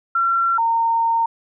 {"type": "tone pair in turn", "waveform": "sine", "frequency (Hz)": [1362, 917.6], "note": ["F6", "A#5"], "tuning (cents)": [-44, -28], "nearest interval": "perfect fifth", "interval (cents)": 684, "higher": "first", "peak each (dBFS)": -15, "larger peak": "neither", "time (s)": [[0.15, 0.58], [0.58, 1.26]], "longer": "second", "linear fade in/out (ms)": 5, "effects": []}